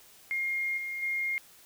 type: tone with level steps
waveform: sine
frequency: 2131 Hz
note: C7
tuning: 31 cents sharp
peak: -28 / -33 / -28 dBFS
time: 0.31-1.38 s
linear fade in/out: 0 ms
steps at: 0.77 / 1.02 s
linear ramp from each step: 10 ms
effects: white hiss -56 dBFS RMS until 1.65 s